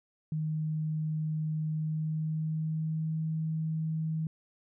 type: tone with pitch glide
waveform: sine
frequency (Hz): 155.7 to 158.79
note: D#3 to D#3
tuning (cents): +2 to +36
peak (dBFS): -29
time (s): 0.32-4.27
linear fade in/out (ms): 2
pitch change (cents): +34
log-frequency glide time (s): 1.72-3.22
effects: none